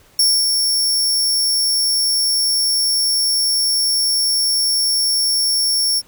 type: tone with ADSR envelope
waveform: sawtooth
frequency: 5470 Hz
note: F8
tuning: 37 cents flat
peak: -8 dBFS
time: 0.19-6.02 s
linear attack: 4 ms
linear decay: 250 ms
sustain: -4 dB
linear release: 41 ms
effects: pink hiss -51 dBFS RMS until 6.07 s